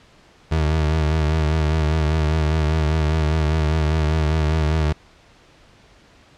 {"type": "tone with vibrato", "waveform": "30% pulse", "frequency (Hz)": 77.78, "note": "D#2", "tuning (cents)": 0, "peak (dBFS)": -14, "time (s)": [0.51, 4.93], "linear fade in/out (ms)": 10, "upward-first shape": "sine", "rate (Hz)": 5, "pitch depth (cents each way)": 50, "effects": ["pink hiss -51 dBFS RMS until 6.37 s", "low-pass 5000 Hz 12 dB/octave"]}